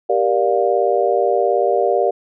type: chord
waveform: sine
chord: G minor seventh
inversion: none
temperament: just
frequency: 392 / 470.4 / 588 / 705.6 Hz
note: G4 / Bb4 / D5 / F5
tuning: 0 / +16 / +2 / +18 cents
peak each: -19 dBFS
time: 0.09-2.11 s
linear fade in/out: 10 ms
effects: none